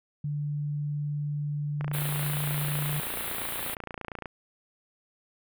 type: tone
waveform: sine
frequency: 146.83 Hz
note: D3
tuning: in tune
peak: -28 dBFS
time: 0.24-3 s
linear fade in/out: 5 ms
type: click train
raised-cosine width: 0.5 ms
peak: -21 dBFS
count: 71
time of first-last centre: 1.81-4.258 s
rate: 28.6 Hz
type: band-stop noise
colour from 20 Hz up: white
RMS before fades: -34 dBFS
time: 1.93-3.75 s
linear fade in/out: 10 ms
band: 3900 to 9000 Hz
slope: 48 dB/octave
effects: none

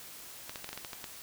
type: clicks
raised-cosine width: 0.2 ms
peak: -22 dBFS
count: 9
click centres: 0.495 / 0.558 / 0.644 / 0.691 / 0.73 / 0.776 / 0.848 / 0.932 / 1.042 s
effects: white hiss -48 dBFS RMS until 1.22 s

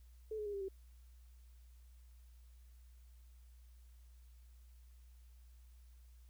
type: tone with pitch steps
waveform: sine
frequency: 435.1 / 422 / 409.3 / 396.9 / 385 Hz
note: A4 / G#4 / G#4 / G4 / G4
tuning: -19 / +28 / -25 / +22 / -31 cents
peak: -39 dBFS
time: 0.31-0.685 s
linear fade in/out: 5 ms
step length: 75 ms
effects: added 60 Hz sine -57 dBFS peak until 6.29 s + white hiss -75 dBFS RMS until 6.29 s

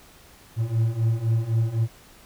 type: beating tone pair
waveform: triangle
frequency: 111.1 / 115 Hz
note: A2 / A#2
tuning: +17 / -23 cents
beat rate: 3.9 Hz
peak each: -23 / -20 dBFS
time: 0.56-1.88 s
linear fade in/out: 50 ms
effects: pink hiss -51 dBFS RMS until 2.25 s

